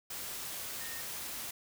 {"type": "tone in noise", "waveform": "sine", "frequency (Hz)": 1838, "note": "A#6", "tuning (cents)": -25, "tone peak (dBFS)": -46, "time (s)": [0.81, 1.01], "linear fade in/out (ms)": 5, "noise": "white", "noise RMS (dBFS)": -41, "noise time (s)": [0.1, 1.51], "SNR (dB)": -8, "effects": []}